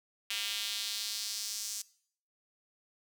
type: tone with high-pass filter sweep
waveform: square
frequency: 107 Hz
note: A2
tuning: 48 cents flat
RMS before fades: -37 dBFS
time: 0.3-1.82 s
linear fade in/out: 5 ms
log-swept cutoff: 2900 to 6300 Hz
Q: 2.1
effects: noise-tail reverb RT60 0.6 s tail -21 dB re dry